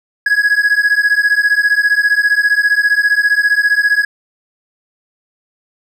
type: beating tone pair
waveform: triangle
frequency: 1661.2 / 1676.2 Hz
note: G#6 / G#6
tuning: 0 / +16 cents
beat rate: 15 Hz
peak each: -11 dBFS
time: 0.26-4.05 s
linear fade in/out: 5 ms
effects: none